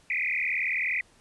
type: tone with frequency modulation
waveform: sine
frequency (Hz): 2227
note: C#7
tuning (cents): +7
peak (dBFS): -25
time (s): 0.1-1.01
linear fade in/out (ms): 2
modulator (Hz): 39.2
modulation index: 6.9
effects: pink hiss -60 dBFS RMS until 1.2 s + resampled to 24000 Hz